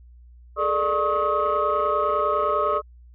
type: tone cluster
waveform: sine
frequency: 420.2 / 450.1 / 595 / 1092 / 1270 Hz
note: G#4 / A4 / D5 / C#6 / D#6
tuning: +20 / +39 / +22 / -26 / +35 cents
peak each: -27 / -30 / -24 / -25 / -23 dBFS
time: 0.56-2.82 s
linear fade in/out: 50 ms
effects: tanh soft clip ceiling -12 dBFS + added 60 Hz sine -45 dBFS peak until 3.14 s